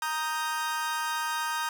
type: chord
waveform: 40% pulse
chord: Eb major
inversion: second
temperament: equal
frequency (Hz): 932.3 / 1244.5 / 1568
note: Bb5 / Eb6 / G6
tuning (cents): 0 / 0 / 0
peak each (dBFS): -31 / -33 / -33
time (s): 0.02-1.69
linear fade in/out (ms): 2
effects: none